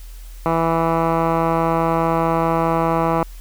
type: tone with low-pass filter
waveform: 10% pulse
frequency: 164.81 Hz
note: E3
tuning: in tune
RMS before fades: -18 dBFS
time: 0.46-3.23 s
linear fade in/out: 0 ms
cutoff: 1300 Hz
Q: 2
effects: added 41 Hz sine -33 dBFS peak until 3.4 s + white hiss -48 dBFS RMS until 3.4 s